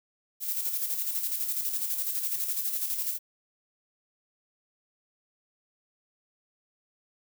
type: noise with tremolo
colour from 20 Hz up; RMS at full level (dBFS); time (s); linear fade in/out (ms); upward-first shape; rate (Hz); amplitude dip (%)
violet; -29; 0.4-3.19; 50; square; 12; 45
effects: none